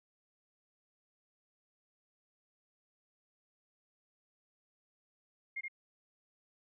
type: tone with echo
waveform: sine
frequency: 2129 Hz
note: C7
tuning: 30 cents sharp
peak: -36 dBFS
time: 5.56-5.61 s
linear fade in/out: 10 ms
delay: 73 ms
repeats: 1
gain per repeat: -2 dB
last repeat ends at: 5.683 s
effects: none